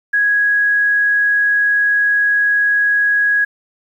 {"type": "tone", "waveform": "sine", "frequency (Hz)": 1661.2, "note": "G#6", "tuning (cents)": 0, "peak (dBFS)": -11, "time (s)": [0.13, 3.45], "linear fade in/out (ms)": 10, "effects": ["8-bit"]}